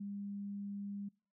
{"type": "tone", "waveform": "sine", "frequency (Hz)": 201.3, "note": "G3", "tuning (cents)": 46, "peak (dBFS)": -40, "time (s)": [0, 1.09], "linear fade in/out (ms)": 10, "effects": ["noise-tail reverb RT60 0.4 s tail -25 dB re dry"]}